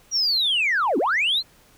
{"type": "linear two-way sweep", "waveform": "sine", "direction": "down then up", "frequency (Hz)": [5790, 239.4, 4297], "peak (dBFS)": -17, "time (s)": [0.11, 1.43], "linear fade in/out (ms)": 50, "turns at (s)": 0.98, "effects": ["tanh soft clip ceiling -15 dBFS", "pink hiss -55 dBFS RMS until 1.77 s"]}